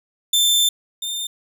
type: tone pair in turn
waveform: sawtooth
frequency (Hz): 3554 / 3608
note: A7 / A7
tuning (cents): +17 / +43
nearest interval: unison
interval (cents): 26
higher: second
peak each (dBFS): -11 / -21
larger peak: first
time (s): 0.33-0.69 / 1.02-1.27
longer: first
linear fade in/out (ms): 5
effects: none